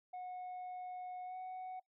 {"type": "tone with pitch glide", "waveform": "sine", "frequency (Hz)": [730, 742.3], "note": ["F#5", "F#5"], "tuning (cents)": [-24, 5], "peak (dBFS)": -40, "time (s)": [0.13, 1.8], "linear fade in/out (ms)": 10, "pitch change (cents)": 29, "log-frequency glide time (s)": [1.25, 1.36], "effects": ["noise-tail reverb RT60 0.1 s tail -21 dB re dry", "tanh soft clip ceiling -42 dBFS"]}